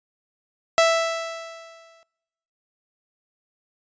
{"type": "tone with exponential decay", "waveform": "sawtooth", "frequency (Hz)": 660, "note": "E5", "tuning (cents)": 2, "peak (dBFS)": -9, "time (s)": [0.78, 2.03], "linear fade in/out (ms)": 0, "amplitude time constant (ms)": 270, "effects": ["noise-tail reverb RT60 1.0 s tail -24 dB re dry", "resampled to 16000 Hz"]}